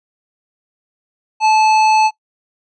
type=tone with hard clipping; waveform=sine; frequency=869 Hz; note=A5; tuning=22 cents flat; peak=-11 dBFS; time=1.4-2.11 s; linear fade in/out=50 ms; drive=12 dB; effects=noise-tail reverb RT60 0.1 s tail -21 dB re dry + resampled to 22050 Hz